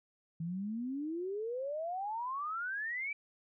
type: exponential sweep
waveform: sine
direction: up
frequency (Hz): 159.8 to 2347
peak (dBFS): -35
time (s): 0.4-3.13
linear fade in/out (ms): 5
effects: none